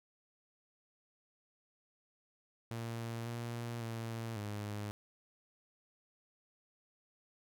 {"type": "tone with pitch steps", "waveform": "sawtooth", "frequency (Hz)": [115.6, 117.9, 114.3, 104.1], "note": ["A#2", "A#2", "A#2", "G#2"], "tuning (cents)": [-14, 20, -34, 5], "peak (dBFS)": -35, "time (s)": [2.71, 4.91], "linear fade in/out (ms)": 0, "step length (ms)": 550, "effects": []}